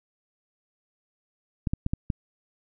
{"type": "clicks", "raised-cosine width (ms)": 5, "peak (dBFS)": -13, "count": 5, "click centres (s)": [1.672, 1.735, 1.864, 1.935, 2.102], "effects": []}